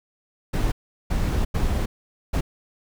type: noise bursts at uneven times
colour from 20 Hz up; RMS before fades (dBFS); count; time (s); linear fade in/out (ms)
brown; -22; 4; 0.53-0.72 / 1.1-1.45 / 1.54-1.86 / 2.33-2.41; 10
effects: none